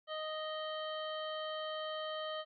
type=harmonic tone with a mistuned harmonic; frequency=622.3 Hz; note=D#5; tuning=in tune; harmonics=1 / 2 / 3 / 5 / 6 / 7; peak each=-40 / -44 / -49 / -45 / -57 / -57 dBFS; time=0.07-2.45 s; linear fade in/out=50 ms; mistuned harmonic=6; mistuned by=+62 cents; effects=none